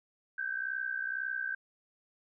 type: tone pair together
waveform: sine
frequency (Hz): 1538 / 1600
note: G6 / G6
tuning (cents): -33 / +35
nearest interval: minor second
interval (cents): 68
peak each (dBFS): -35 / -36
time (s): 0.38-1.55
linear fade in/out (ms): 5
effects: none